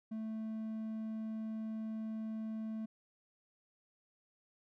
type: tone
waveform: triangle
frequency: 220 Hz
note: A3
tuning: in tune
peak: -36 dBFS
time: 0.11-2.86 s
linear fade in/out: 10 ms
effects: none